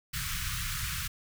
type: band-stop noise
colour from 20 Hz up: pink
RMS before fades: -34 dBFS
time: 0.13-1.08 s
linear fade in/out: 10 ms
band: 160 to 1200 Hz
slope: 48 dB/octave
effects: none